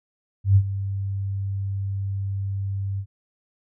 sine tone with ADSR envelope, 98.2 Hz, G2, 4 cents sharp, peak -10 dBFS, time 0.44-3.06 s, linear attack 120 ms, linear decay 65 ms, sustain -14 dB, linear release 70 ms, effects none

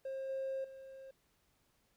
triangle tone with level steps, 534 Hz, C5, 35 cents sharp, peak -36 / -33 / -47 dBFS, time 0.05-1.11 s, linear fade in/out 5 ms, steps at 0.29 / 0.64 s, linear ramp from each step 5 ms, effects tanh soft clip ceiling -32 dBFS + pink hiss -75 dBFS RMS until 1.96 s

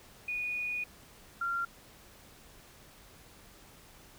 sine tone pair in turn, 2462 / 1381.8 Hz, D#7 / F6, -19 / -19 cents, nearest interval minor seventh, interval 1000 cents, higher first, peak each -32 / -30 dBFS, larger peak second, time 0.28-0.84 / 1.41-1.65 s, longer first, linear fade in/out 5 ms, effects pink hiss -56 dBFS RMS until 4.18 s

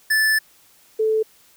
square / sine tone pair in turn, 1750 / 437.5 Hz, A6 / A4, -10 / -10 cents, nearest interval 2 octaves, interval 2400 cents, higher first, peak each -16 dBFS, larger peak neither, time 0.1-0.39 / 0.99-1.23 s, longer first, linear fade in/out 10 ms, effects white hiss -54 dBFS RMS until 1.56 s

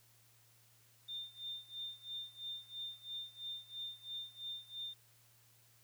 sine tone with tremolo, 3609 Hz, A7, 43 cents sharp, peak -40 dBFS, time 1.08-4.94 s, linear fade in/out 10 ms, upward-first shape sine, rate 3 Hz, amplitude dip 90%, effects added 115 Hz sine -70 dBFS peak until 5.83 s + white hiss -68 dBFS RMS until 5.83 s

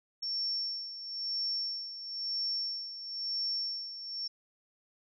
sine tone with tremolo, 5450 Hz, F8, 43 cents flat, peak -30 dBFS, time 0.22-4.28 s, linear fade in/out 10 ms, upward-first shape sine, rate 1 Hz, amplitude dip 70%, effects none

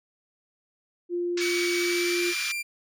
sine tone, 350 Hz, F4, 4 cents sharp, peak -25 dBFS, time 1.09-2.34 s, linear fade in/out 50 ms
white band-pass noise, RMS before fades -33 dBFS, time 1.37-2.52 s, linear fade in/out 5 ms, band 1200 to 6300 Hz, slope 48 dB/octave
40% pulse tone with pitch glide, 2267 to 2376 Hz, C#7 to D7, +38 to +20 cents, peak -28 dBFS, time 1.4-2.63 s, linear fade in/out 20 ms, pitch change +82 cents, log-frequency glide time 1.75-2.28 s
effects none

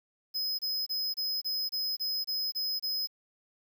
square tone bursts, 5070 Hz, D#8, 32 cents sharp, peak -30 dBFS, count 10, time 0.34-3.074 s, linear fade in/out 20 ms, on 250 ms, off 26 ms, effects 10-bit

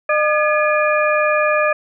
harmonic tone with a mistuned harmonic, 606 Hz, D#5, 46 cents flat, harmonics 1 / 2 / 3 / 4, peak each -16 / -19 / -21 / -22 dBFS, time 0.09-1.73 s, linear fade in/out 5 ms, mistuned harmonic 3, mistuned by -120 cents, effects none

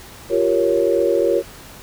sine chord, G half-diminished seventh, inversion third, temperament equal, 349.2 / 392 / 466.2 / 554.4 Hz, F4 / G4 / Bb4 / Db5, 0 / 0 / 0 / 0 cents, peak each -20 / -21 / -19 / -19 dBFS, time 0.29-1.43 s, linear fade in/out 50 ms, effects pink hiss -40 dBFS RMS until 1.82 s

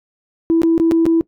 sine tone with dropouts, 329.6 Hz, E4, in tune, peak -9 dBFS, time 0.5-1.21 s, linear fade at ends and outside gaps 0 ms, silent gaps 0.618-0.633 / 0.779-0.799 / 0.912-0.919 / 1.055-1.064 s, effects noise-tail reverb RT60 0.1 s tail -21 dB re dry + tanh soft clip ceiling -6 dBFS

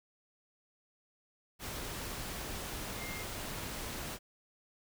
sine tone in noise, 2115 Hz, C7, 18 cents sharp, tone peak -44 dBFS, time 2.97-3.25 s, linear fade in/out 50 ms, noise pink, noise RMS -41 dBFS, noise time 1.59-4.19 s, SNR -6 dB, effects none

